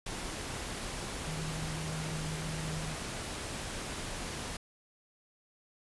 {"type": "tone in noise", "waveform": "sine", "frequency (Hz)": 157, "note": "D#3", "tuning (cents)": 16, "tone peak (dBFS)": -37, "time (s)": [1.27, 2.95], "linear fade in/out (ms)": 5, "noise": "pink", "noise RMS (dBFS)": -39, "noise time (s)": [0.06, 4.57], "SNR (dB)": -1, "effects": ["resampled to 24000 Hz"]}